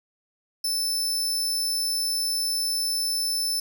sawtooth tone, 5280 Hz, E8, 2 cents sharp, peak -21 dBFS, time 0.64-3.6 s, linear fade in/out 5 ms, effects none

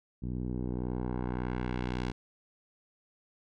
10% pulse tone with low-pass filter sweep, 61.74 Hz, B1, in tune, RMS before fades -34 dBFS, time 0.22-2.12 s, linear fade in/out 10 ms, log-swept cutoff 210 to 5000 Hz, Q 0.88, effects none

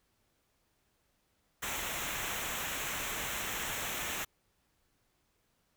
pink noise with comb filter, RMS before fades -37 dBFS, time 1.62-4.25 s, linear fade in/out 10 ms, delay 0.21 ms, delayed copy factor -0.7, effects pink hiss -75 dBFS RMS until 5.76 s

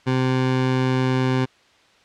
20% pulse tone, 129.4 Hz, C3, 19 cents flat, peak -13 dBFS, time 0.06-1.46 s, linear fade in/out 20 ms, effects white hiss -55 dBFS RMS until 2.04 s + low-pass 4000 Hz 12 dB/octave

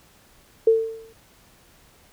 sine tone with exponential decay, 448.7 Hz, A4, 34 cents sharp, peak -10 dBFS, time 0.67-1.13 s, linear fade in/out 5 ms, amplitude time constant 100 ms, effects pink hiss -55 dBFS RMS until 2.12 s

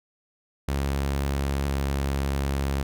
sawtooth tone pair in turn, 69.3 / 68.96 Hz, C#2 / C#2, 0 / -8 cents, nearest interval unison, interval 8 cents, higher first, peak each -20 dBFS, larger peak neither, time 0.68-1.66 / 1.66-2.83 s, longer second, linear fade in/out 5 ms, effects none

